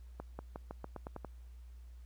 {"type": "accelerating click train", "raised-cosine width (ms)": 1, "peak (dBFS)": -28, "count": 9, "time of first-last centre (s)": [0.2, 1.247], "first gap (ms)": 190, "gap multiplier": 0.89, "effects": ["added 60 Hz sine -49 dBFS peak until 2.05 s", "pink hiss -72 dBFS RMS until 2.05 s"]}